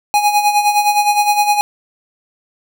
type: tone with tremolo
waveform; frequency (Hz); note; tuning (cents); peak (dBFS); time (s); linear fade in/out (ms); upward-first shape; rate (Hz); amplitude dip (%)
square; 829; G#5; -3; -9; 0.14-1.61; 0; sine; 9.7; 65
effects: none